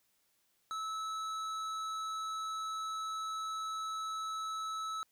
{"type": "tone with hard clipping", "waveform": "sine", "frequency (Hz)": 1303, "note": "E6", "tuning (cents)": -20, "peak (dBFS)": -38, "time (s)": [0.71, 5.03], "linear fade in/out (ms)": 0, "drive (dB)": 11, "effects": ["white hiss -75 dBFS RMS until 5.11 s"]}